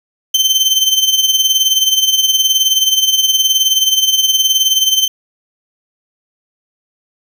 30% pulse tone with tremolo, 3100 Hz, G7, 20 cents flat, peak -4 dBFS, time 0.34-5.08 s, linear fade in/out 5 ms, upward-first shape sine, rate 19 Hz, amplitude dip 65%, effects none

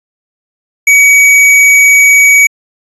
sine tone with hard clipping, 2264 Hz, C#7, 36 cents sharp, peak -3 dBFS, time 0.87-2.47 s, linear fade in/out 5 ms, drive 18 dB, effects resampled to 24000 Hz

